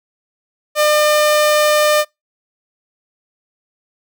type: tone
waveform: sawtooth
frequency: 602 Hz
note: D5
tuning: 43 cents sharp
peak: -7 dBFS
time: 0.75-2.05 s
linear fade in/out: 50 ms
effects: noise-tail reverb RT60 0.2 s tail -26 dB re dry